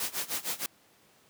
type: noise with tremolo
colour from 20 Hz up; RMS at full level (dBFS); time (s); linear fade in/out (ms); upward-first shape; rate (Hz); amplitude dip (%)
white; -31; 0-0.66; 2; sine; 6.5; 90
effects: pink hiss -62 dBFS RMS until 1.29 s + high-pass 150 Hz 12 dB/octave